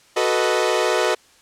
sawtooth chord, B dominant seventh, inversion second, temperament equal, 370 / 440 / 493.9 / 622.3 Hz, F#4 / A4 / B4 / D#5, 0 / 0 / 0 / 0 cents, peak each -19 dBFS, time 0.16-1.15 s, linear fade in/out 10 ms, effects white hiss -53 dBFS RMS until 1.41 s + low-pass 8000 Hz 12 dB/octave

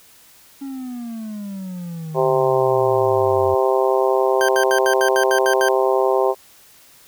triangle exponential sweep, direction down, 278.2 to 91.5 Hz, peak -25 dBFS, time 0.61-3.55 s, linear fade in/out 10 ms
harmonic tone, 130.81 Hz, C3, in tune, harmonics 3 / 4 / 5 / 6 / 7 / 8, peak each -18 / -20 / -22 / -24 / -25 / -26 dBFS, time 2.14-6.35 s, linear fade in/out 50 ms
40% pulse tone bursts, 1568 Hz, G6, in tune, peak -18 dBFS, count 9, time 4.41-5.685 s, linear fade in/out 0 ms, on 75 ms, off 75 ms
effects white hiss -49 dBFS RMS until 7.07 s

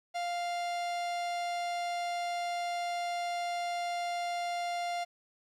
45% pulse tone, 698.5 Hz, F5, in tune, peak -32 dBFS, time 0.14-5.05 s, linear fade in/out 20 ms, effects low-pass 7000 Hz 12 dB/octave + 11-bit

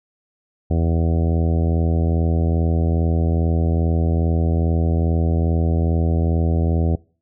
harmonic tone, 82.41 Hz, E2, in tune, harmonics 1 / 2 / 3 / 4 / 5 / 6 / 7 / 8 / 9, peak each -17 / -23 / -27 / -29 / -31 / -33 / -34 / -35 / -36 dBFS, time 0.7-6.96 s, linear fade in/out 10 ms, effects noise-tail reverb RT60 0.4 s tail -23 dB re dry

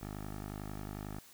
10% pulse tone with low-pass filter, 51.1 Hz, G#1, 27 cents flat, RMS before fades -43 dBFS, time 0.01-1.19 s, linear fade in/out 5 ms, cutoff 1500 Hz, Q 1.1, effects white hiss -58 dBFS RMS until 1.33 s

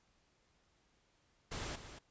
pink noise with echo, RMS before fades -42 dBFS, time 1.51-1.76 s, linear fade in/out 10 ms, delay 230 ms, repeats 1, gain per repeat -10 dB, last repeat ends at 1.99 s, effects pink hiss -74 dBFS RMS until 2.1 s + resampled to 16000 Hz

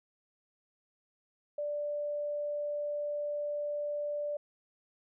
sine tone, 587.3 Hz, D5, in tune, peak -32 dBFS, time 1.58-4.37 s, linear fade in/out 5 ms, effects none

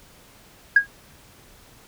sine tone with exponential decay, 1639 Hz, G#6, 23 cents flat, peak -6 dBFS, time 0.76-0.87 s, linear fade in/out 5 ms, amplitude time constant 22 ms, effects tanh soft clip ceiling -3 dBFS + pink hiss -51 dBFS RMS until 1.87 s

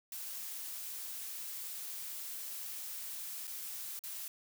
blue noise with dropouts, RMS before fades -43 dBFS, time 0.12-4.28 s, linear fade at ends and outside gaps 2 ms, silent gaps 3.471-3.476 / 3.992-4.037 s, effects none

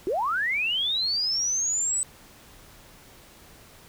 sine linear sweep, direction up, 329.6 to 8090 Hz, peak -23 dBFS, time 0.07-2.03 s, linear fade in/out 0 ms, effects pink hiss -51 dBFS RMS until 3.88 s

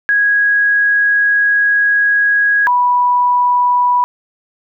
sine tone pair in turn, 1655 / 981.9 Hz, G#6 / B5, -6 / -10 cents, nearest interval major sixth, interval 904 cents, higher first, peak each -9 dBFS, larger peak neither, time 0.09-2.67 / 2.67-4.04 s, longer first, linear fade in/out 0 ms, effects none

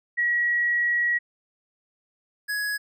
sine / square tone pair in turn, 1915 / 1674.8 Hz, A#6 / G#6, +46 / +14 cents, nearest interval major second, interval 232 cents, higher first, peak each -20 / -26 dBFS, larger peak first, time 0.17-1.19 / 2.48-2.78 s, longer first, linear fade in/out 20 ms, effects none

